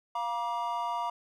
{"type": "chord", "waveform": "triangle", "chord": "Bb major", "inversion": "second", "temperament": "equal with one note detuned", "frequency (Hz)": [698.5, 953.6, 1174.7], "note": ["F5", "Bb5", "D6"], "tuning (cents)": [0, 39, 0], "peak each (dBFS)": [-34, -30, -35], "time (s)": [0.15, 1.1], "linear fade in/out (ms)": 5, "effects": []}